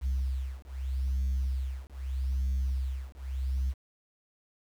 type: beating tone pair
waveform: sine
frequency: 65.41 / 66.21 Hz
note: C2 / C2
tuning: 0 / +21 cents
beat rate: 0.8 Hz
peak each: -30 dBFS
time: 0.01-3.74 s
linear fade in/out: 50 ms
effects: tanh soft clip ceiling -24 dBFS + 9-bit